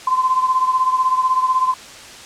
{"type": "beating tone pair", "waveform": "sine", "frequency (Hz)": [1028, 1044], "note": ["C6", "C6"], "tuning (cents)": [-31, -4], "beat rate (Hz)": 16, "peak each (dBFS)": [-15, -20], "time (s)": [0.07, 1.74], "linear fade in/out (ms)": 5, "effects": ["white hiss -37 dBFS RMS until 2.25 s", "low-pass 7000 Hz 12 dB/octave"]}